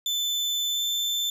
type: tone with pitch glide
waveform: 35% pulse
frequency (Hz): 3520 to 3542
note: A7 to A7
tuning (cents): 0 to +11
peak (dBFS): -23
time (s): 0.06-1.3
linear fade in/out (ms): 2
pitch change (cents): +11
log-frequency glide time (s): 0.71-0.82
effects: none